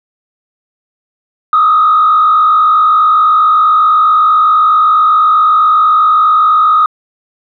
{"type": "tone with frequency modulation", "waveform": "sine", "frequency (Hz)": 1248, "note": "D#6", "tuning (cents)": 5, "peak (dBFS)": -4, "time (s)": [1.53, 6.86], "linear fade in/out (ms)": 2, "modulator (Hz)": 52.3, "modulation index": 0.76, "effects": ["tanh soft clip ceiling -1 dBFS"]}